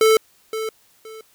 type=tone with echo; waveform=square; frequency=440 Hz; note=A4; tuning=in tune; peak=-12 dBFS; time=0.01-0.17 s; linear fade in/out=2 ms; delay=520 ms; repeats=2; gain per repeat=-12 dB; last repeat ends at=1.21 s; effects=white hiss -57 dBFS RMS until 1.34 s